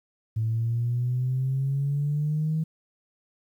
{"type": "exponential sweep", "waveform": "sine", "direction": "up", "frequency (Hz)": [110, 160], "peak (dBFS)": -22, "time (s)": [0.36, 2.64], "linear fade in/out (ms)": 10, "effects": ["tanh soft clip ceiling -18 dBFS", "10-bit"]}